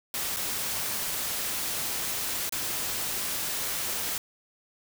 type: noise with dropouts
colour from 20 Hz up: white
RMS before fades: -31 dBFS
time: 0.14-4.18 s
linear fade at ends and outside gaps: 1 ms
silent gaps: 0.363-0.369 / 2.494-2.523 s
effects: none